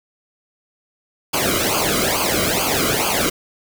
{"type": "noise with flanger", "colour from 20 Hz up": "pink", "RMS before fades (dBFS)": -19, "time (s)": [1.33, 3.3], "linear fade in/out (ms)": 10, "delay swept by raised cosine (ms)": [0.53, 1.16], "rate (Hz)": 2.3, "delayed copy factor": -0.9, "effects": []}